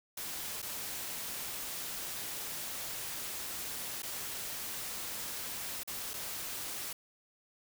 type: noise with dropouts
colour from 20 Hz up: white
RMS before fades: -40 dBFS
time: 0.17-6.93 s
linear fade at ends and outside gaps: 5 ms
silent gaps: 0.619-0.626 / 4.022-4.03 / 5.834-5.875 / 6.135-6.138 s
effects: none